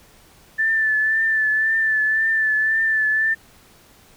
sine tone with vibrato, 1760 Hz, A6, in tune, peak -16 dBFS, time 0.58-3.35 s, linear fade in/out 20 ms, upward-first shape triangle, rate 1.9 Hz, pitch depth 36 cents each way, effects pink hiss -51 dBFS RMS until 4.16 s

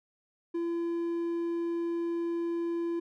triangle tone, 339 Hz, E4, 49 cents sharp, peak -27 dBFS, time 0.54-3 s, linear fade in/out 10 ms, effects none

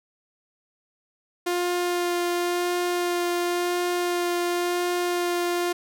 sawtooth tone with vibrato, 351.9 Hz, F4, 13 cents sharp, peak -19 dBFS, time 1.46-5.73 s, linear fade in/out 10 ms, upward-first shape sine, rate 0.94 Hz, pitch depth 10 cents each way, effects none

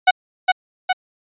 sawtooth tone with echo, 741 Hz, F#5, 2 cents sharp, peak -4 dBFS, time 0.07-0.11 s, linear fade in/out 10 ms, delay 410 ms, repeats 2, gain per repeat -3 dB, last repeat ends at 0.93 s, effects resampled to 8000 Hz

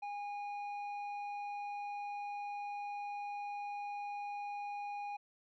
square tone with low-pass filter, 818 Hz, G#5, 26 cents flat, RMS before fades -42 dBFS, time 0.02-5.17 s, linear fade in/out 10 ms, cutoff 1900 Hz, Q 1.5, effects none

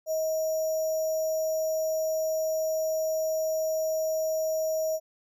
sine tone with sample-and-hold, 633 Hz, D#5, 30 cents sharp, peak -25 dBFS, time 0.06-5 s, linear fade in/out 50 ms, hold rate 6300 Hz, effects none

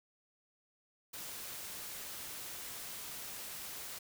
white noise, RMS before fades -45 dBFS, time 1.13-3.99 s, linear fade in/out 10 ms, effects none

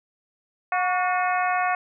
harmonic tone with a mistuned harmonic, 362.6 Hz, F#4, 35 cents flat, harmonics 2 / 3 / 4 / 5 / 6 / 7, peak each -23 / -27 / -29 / -31 / -33 / -34 dBFS, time 0.72-1.75 s, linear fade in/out 2 ms, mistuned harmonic 3, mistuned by +55 cents, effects none

